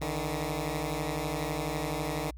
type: beating tone pair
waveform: 10% pulse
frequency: 146.83 / 158.83 Hz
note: D3 / D#3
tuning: 0 / +36 cents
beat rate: 12 Hz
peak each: -25 dBFS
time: 0.01-2.31 s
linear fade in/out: 10 ms
effects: added 60 Hz sine -41 dBFS peak until 2.37 s + MP3 96 kbps